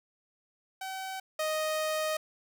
sawtooth tone pair in turn, 763 / 622.7 Hz, G5 / D#5, -47 / +1 cents, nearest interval major third, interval 352 cents, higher first, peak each -32 / -25 dBFS, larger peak second, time 0.81-1.2 / 1.39-2.17 s, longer second, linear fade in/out 5 ms, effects none

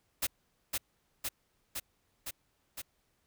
white noise with echo, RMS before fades -31 dBFS, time 0.22-0.27 s, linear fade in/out 10 ms, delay 510 ms, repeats 5, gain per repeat -2 dB, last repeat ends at 2.82 s, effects pink hiss -75 dBFS RMS until 3.26 s

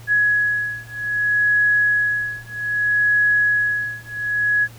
sine beating tone pair, 1677 / 1677.63 Hz, G#6 / G#6, +16 / +17 cents, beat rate 0.63 Hz, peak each -19 dBFS, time 0.07-4.68 s, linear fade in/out 50 ms, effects added 115 Hz sine -39 dBFS peak until 4.78 s + pink hiss -46 dBFS RMS until 4.78 s

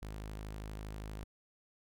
sawtooth tone, 52.5 Hz, G#1, 19 cents sharp, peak -38 dBFS, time 0.02-1.24 s, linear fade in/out 5 ms, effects none

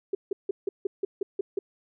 sine tone bursts, 392 Hz, G4, in tune, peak -23 dBFS, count 9, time 0.13-1.59 s, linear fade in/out 5 ms, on 20 ms, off 160 ms, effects none

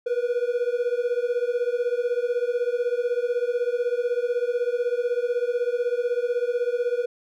triangle beating tone pair, 477 / 493 Hz, A#4 / B4, +40 / -3 cents, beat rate 16 Hz, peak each -23 dBFS, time 0.06-7.06 s, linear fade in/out 10 ms, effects none

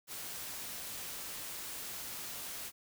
white noise, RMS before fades -43 dBFS, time 0.07-2.72 s, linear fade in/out 50 ms, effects none

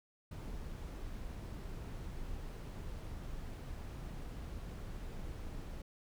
brown noise, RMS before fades -44 dBFS, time 0.31-5.82 s, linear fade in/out 5 ms, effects none

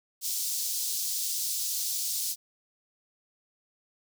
pink high-pass noise, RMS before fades -31 dBFS, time 0.21-2.36 s, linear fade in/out 50 ms, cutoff 4600 Hz, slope 24 dB/octave, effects none

